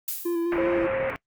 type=noise with exponential decay; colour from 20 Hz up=violet; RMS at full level=-26 dBFS; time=0.08-0.59 s; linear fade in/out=2 ms; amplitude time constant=110 ms
type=tone with vibrato; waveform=triangle; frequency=341 Hz; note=F4; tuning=41 cents flat; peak=-21 dBFS; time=0.25-0.87 s; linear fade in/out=10 ms; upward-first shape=square; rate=4.8 Hz; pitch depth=21 cents each way
type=low-pass noise; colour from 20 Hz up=white; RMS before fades=-32 dBFS; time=0.52-1.16 s; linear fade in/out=0 ms; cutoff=2400 Hz; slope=48 dB/octave
type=tone; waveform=sine; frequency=533 Hz; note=C5; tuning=32 cents sharp; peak=-24 dBFS; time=0.58-1.1 s; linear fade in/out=0 ms
effects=noise-tail reverb RT60 0.1 s tail -23 dB re dry + Opus 48 kbps